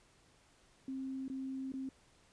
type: tone with dropouts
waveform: sine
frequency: 265.3 Hz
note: C4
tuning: 24 cents sharp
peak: -38 dBFS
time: 0.88-1.89 s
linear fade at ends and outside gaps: 2 ms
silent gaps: 1.281-1.299 / 1.72-1.738 s
effects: pink hiss -67 dBFS RMS until 2.32 s + resampled to 22050 Hz